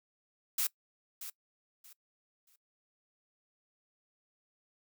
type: noise with echo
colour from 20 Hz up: blue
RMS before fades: -31 dBFS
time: 0.58-0.67 s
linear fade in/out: 5 ms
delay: 630 ms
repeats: 3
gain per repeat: -12 dB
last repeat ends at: 2.56 s
effects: noise-tail reverb RT60 0.1 s tail -21 dB re dry